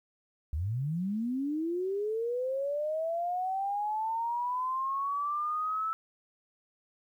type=linear sweep; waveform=sine; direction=up; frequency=68.8 to 1318.5 Hz; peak=-29 dBFS; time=0.53-5.93 s; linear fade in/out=0 ms; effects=11-bit

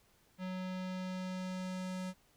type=tone with low-pass filter sweep; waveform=square; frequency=185 Hz; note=F#3; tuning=in tune; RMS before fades=-40 dBFS; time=0.38-2.14 s; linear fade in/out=50 ms; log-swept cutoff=3500 to 9200 Hz; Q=0.95; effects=pink hiss -69 dBFS RMS until 2.36 s

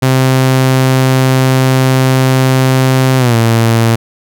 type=tone with pitch glide; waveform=sawtooth; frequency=130.81 to 114.54 Hz; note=C3 to A#2; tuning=0 to -30 cents; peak=-3 dBFS; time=0.02-3.96 s; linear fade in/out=10 ms; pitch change=-230 cents; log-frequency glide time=3.18-3.36 s; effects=none

